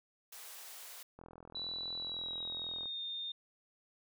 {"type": "high-pass noise", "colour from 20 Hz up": "white", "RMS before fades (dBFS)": -50, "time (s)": [0.32, 1.03], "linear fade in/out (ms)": 5, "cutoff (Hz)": 470, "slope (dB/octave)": 24}
{"type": "click train", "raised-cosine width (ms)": 1, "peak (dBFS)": -38, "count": 71, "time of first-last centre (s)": [1.19, 2.857], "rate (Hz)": 42}
{"type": "tone with pitch glide", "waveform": "sine", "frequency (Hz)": [3951, 3644], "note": ["B7", "A#7"], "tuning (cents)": [0, -40], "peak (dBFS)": -38, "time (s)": [1.55, 3.32], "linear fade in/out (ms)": 5, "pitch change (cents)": -140, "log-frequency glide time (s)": [1.96, 3.02]}
{"effects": []}